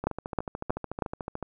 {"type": "two click trains", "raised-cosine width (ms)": 1, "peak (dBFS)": [-19, -11], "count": [20, 4], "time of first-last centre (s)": [[0.04, 1.427], [0.07, 1.022]], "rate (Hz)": [13.7, 3.15], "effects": []}